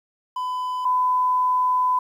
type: tone pair in turn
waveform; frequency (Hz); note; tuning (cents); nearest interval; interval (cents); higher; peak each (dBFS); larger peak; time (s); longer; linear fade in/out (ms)
triangle / sine; 1005 / 1005; B5 / B5; +30 / +30; unison; 0; neither; -22 / -17; second; 0.36-0.85 / 0.85-1.99; second; 5
effects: 9-bit